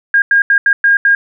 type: tone bursts at uneven times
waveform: sine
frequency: 1620 Hz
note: G#6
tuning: 43 cents flat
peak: -6 dBFS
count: 6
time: 0.14-0.22 / 0.31-0.42 / 0.5-0.58 / 0.66-0.73 / 0.84-0.97 / 1.05-1.15 s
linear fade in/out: 2 ms
effects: none